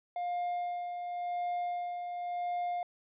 triangle tone with tremolo, 707 Hz, F5, 21 cents sharp, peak -29 dBFS, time 0.16-2.83 s, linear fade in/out 2 ms, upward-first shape sine, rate 0.92 Hz, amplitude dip 45%, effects resampled to 8000 Hz

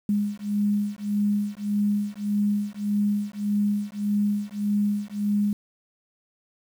sine beating tone pair, 204.9 / 206.6 Hz, G#3 / G#3, -23 / -9 cents, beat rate 1.7 Hz, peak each -25 dBFS, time 0.09-5.53 s, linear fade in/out 2 ms, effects 8-bit

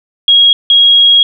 sine tone pair in turn, 3293 / 3293 Hz, G#7 / G#7, -15 / -15 cents, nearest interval unison, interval 0 cents, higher neither, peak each -3 dBFS, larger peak neither, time 0.28-0.53 / 0.7-1.23 s, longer second, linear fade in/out 2 ms, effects none

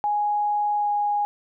sine tone with pitch glide, 830.6 to 825.3 Hz, G#5 to G#5, 0 to -11 cents, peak -20 dBFS, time 0.04-1.25 s, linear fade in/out 0 ms, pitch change -11 cents, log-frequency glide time 0.76-0.9 s, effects none

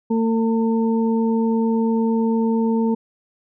harmonic tone, 226.1 Hz, A3, 47 cents sharp, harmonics 1 / 2 / 4, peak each -17 / -23 / -29 dBFS, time 0.1-2.95 s, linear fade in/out 10 ms, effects none

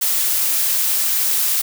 blue noise, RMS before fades -18 dBFS, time 0.01-1.62 s, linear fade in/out 10 ms, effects none

